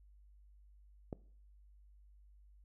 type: click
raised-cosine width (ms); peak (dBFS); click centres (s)
2; -27; 1.128
effects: noise-tail reverb RT60 0.5 s tail -20 dB re dry + added 50 Hz sine -59 dBFS peak until 2.64 s